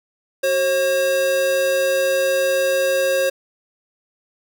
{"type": "tone pair together", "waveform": "square", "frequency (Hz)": [374.5, 538.7], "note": ["F#4", "C#5"], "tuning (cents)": [21, -50], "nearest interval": "tritone", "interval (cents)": 629, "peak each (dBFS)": [-29, -17], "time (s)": [0.43, 3.3], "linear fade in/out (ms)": 10, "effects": []}